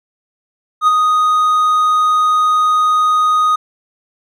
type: tone with ADSR envelope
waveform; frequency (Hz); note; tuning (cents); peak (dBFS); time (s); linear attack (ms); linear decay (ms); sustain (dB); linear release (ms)
triangle; 1244.5; D#6; 0; -4; 0.81-3.56; 63; 23; -4; 9
effects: none